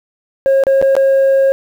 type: tone with dropouts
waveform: sine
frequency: 541 Hz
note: C#5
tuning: 42 cents flat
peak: -5 dBFS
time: 0.46-1.52 s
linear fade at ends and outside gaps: 0 ms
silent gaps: 0.637-0.668 / 0.815-0.825 / 0.953-0.966 s
effects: tanh soft clip ceiling -7 dBFS + 7-bit